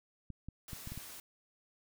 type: clicks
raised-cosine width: 5 ms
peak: -31 dBFS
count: 6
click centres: 0.303 / 0.486 / 0.732 / 0.874 / 0.92 / 0.976 s
type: noise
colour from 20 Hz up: white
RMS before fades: -49 dBFS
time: 0.68-1.2 s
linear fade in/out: 2 ms
effects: none